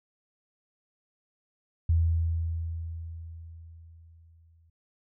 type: tone with exponential decay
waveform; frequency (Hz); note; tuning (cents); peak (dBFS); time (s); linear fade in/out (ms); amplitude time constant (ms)
sine; 82.6; E2; +4; -19; 1.89-4.7; 5; 610
effects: none